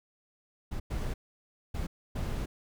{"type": "noise bursts at uneven times", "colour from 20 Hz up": "brown", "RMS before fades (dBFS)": -33, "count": 4, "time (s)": [[0.71, 0.8], [0.9, 1.14], [1.74, 1.87], [2.15, 2.46]], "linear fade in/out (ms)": 10, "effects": []}